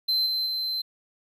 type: tone with level steps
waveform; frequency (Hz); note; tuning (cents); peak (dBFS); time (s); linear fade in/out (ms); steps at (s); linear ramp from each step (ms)
triangle; 4090; C8; -40; -20 / -23 / -25; 0.08-0.82; 10; 0.26 / 0.46; 5
effects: none